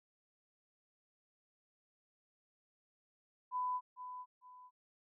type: tone with echo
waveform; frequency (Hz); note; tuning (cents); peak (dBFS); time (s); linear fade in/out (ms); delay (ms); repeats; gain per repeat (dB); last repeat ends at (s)
sine; 1000; B5; +21; -34; 3.51-3.81; 50; 450; 2; -10; 4.71
effects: none